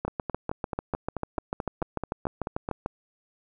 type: two click trains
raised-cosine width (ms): 1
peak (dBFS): -14 / -16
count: 20 / 13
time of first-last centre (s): 0.05-2.861 / 0.08-2.689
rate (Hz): 6.76 / 4.6
effects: none